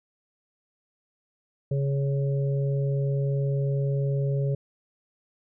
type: harmonic tone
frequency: 138.59 Hz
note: C#3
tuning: in tune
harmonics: 1 / 3 / 4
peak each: -23 / -33 / -35 dBFS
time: 1.71-4.55 s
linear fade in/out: 5 ms
effects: none